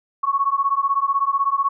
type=beating tone pair; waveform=sine; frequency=1100 / 1116 Hz; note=C#6 / C#6; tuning=-14 / +11 cents; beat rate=16 Hz; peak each=-20 dBFS; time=0.23-1.69 s; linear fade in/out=10 ms; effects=none